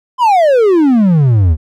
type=exponential sweep; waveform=triangle; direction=down; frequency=1043 to 73.3 Hz; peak=-4 dBFS; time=0.18-1.57 s; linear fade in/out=50 ms; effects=none